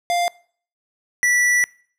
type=tone pair in turn; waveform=square; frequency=698.5 / 1959.7 Hz; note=F5 / B6; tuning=0 / -14 cents; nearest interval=octave + tritone; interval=1786 cents; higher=second; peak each=-18 / -15 dBFS; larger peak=second; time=0.1-0.28 / 1.23-1.64 s; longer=second; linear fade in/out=0 ms; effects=noise-tail reverb RT60 0.5 s tail -23 dB re dry + low-pass 11000 Hz 12 dB/octave